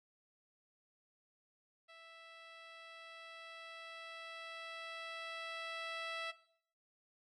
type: tone with level ramp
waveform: 10% pulse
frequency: 659.3 Hz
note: E5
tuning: in tune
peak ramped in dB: -47 to -31 dBFS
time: 1.88-6.32 s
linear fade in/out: 20 ms
effects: noise-tail reverb RT60 0.6 s tail -17 dB re dry + low-pass 5000 Hz 12 dB/octave